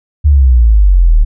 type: exponential sweep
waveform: sine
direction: down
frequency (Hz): 76 to 36.71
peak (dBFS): -3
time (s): 0.24-1.25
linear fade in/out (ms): 20
effects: none